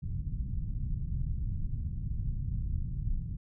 pink low-pass noise, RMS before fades -33 dBFS, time 0.02-3.37 s, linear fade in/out 20 ms, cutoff 150 Hz, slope 24 dB/octave, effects none

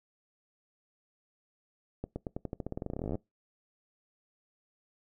accelerating click train, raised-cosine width 2 ms, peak -22 dBFS, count 26, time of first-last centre 2.04-3.154 s, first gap 120 ms, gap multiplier 0.9, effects noise-tail reverb RT60 0.2 s tail -23 dB re dry

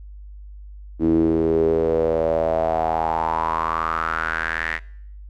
sawtooth tone with band-pass filter sweep, 81.2 Hz, E2, 26 cents flat, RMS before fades -21 dBFS, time 0.99-4.8 s, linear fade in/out 50 ms, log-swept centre 300 to 1900 Hz, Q 6.6, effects noise-tail reverb RT60 0.7 s tail -24 dB re dry + added 50 Hz sine -36 dBFS peak until 5.29 s

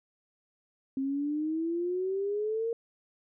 sine exponential sweep, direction up, 265.3 to 466.2 Hz, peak -28 dBFS, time 0.97-2.73 s, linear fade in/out 2 ms, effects none

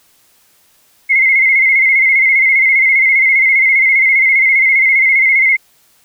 sine tone with vibrato, 2118 Hz, C7, 21 cents sharp, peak -7 dBFS, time 1.09-5.57 s, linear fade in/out 20 ms, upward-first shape square, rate 15 Hz, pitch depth 43 cents each way, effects white hiss -52 dBFS RMS until 6.04 s

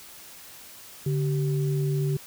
sine tone pair together, 144.4 / 385.5 Hz, D3 / G4, -29 / -29 cents, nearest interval octave + perfect fourth, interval 1700 cents, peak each -23 / -31 dBFS, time 1.06-2.17 s, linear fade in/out 5 ms, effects white hiss -46 dBFS RMS until 2.26 s

